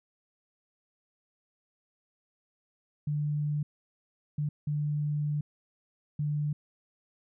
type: tone bursts at uneven times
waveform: sine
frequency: 148.2 Hz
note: D3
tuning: 16 cents sharp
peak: -27 dBFS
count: 4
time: 3.07-3.63 / 4.38-4.49 / 4.67-5.41 / 6.19-6.53 s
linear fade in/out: 5 ms
effects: none